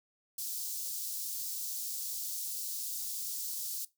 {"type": "high-pass noise", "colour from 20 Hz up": "white", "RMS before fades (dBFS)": -38, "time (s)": [0.38, 3.85], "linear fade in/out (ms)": 5, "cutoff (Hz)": 4600, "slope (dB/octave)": 24, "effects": ["noise-tail reverb RT60 0.2 s tail -19 dB re dry"]}